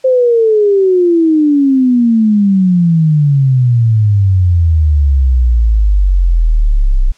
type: exponential sweep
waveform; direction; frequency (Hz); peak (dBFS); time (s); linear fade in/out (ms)
sine; down; 526 to 31; -6; 0.04-7.12; 10
effects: white hiss -48 dBFS RMS until 7.17 s + low-pass 6000 Hz 12 dB/octave